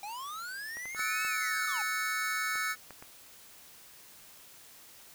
square linear two-way sweep, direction up then down, 788 to 2637 to 788 Hz, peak -39 dBFS, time 0.03-1.82 s, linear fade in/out 2 ms, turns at 1.26 s
clicks, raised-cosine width 0.5 ms, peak -31 dBFS, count 8, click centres 0.77 / 0.856 / 0.948 / 0.994 / 1.249 / 2.556 / 2.907 / 3.025 s
square chord, F# minor seventh, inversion third, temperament equal with one note detuned, 1296.6 / 1480 / 1760 / 2217 Hz, E6 / F#6 / A6 / C#7, -29 / 0 / 0 / 0 cents, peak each -37 dBFS, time 0.95-2.76 s, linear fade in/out 50 ms
effects white hiss -54 dBFS RMS until 5.14 s

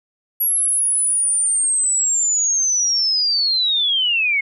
sine linear sweep, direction down, 11430 to 2142 Hz, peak -15 dBFS, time 0.4-4.41 s, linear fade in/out 10 ms, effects none

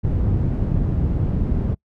white low-pass noise, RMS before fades -20 dBFS, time 0.03-1.75 s, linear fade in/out 20 ms, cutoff 130 Hz, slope 12 dB/octave, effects noise-tail reverb RT60 0.1 s tail -25 dB re dry

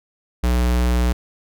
square tone, 60.8 Hz, B1, 26 cents flat, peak -16 dBFS, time 0.43-1.13 s, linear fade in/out 10 ms, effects none

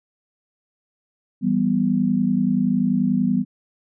sine chord, E minor, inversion none, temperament equal with one note detuned, 166.06 / 196 / 246.9 Hz, E3 / G3 / B3, +13 / 0 / 0 cents, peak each -25 / -20 / -20 dBFS, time 1.41-3.45 s, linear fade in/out 50 ms, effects none

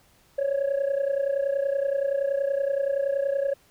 sine tone with amplitude modulation, 554.4 Hz, C#5, in tune, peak -17 dBFS, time 0.38-3.54 s, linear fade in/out 10 ms, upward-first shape sine, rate 30.6 Hz, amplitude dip 80%, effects tanh soft clip ceiling -19 dBFS + pink hiss -60 dBFS RMS until 3.7 s

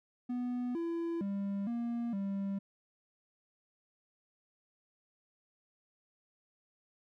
triangle tone with pitch steps, 246.3 / 336 / 198.9 / 235.7 / 197.1 Hz, B3 / E4 / G3 / A#3 / G3, -5 / +33 / +25 / +19 / +10 cents, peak -31 dBFS, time 0.29-2.59 s, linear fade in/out 10 ms, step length 460 ms, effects none

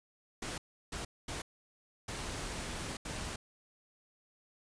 pink noise bursts at uneven times, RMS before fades -40 dBFS, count 5, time 0.42-0.58 / 0.92-1.05 / 1.28-1.42 / 2.08-2.97 / 3.05-3.36 s, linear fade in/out 5 ms, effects resampled to 22050 Hz

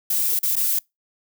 violet noise with dropouts, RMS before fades -21 dBFS, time 0.1-0.79 s, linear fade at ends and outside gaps 5 ms, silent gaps 0.391-0.43 / 0.556-0.564 s, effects noise-tail reverb RT60 0.2 s tail -26 dB re dry

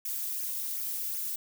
violet noise with flanger, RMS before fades -34 dBFS, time 0.05-1.36 s, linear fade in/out 5 ms, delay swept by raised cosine 0.23 to 2.93 ms, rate 2.7 Hz, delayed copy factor -0.75, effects none

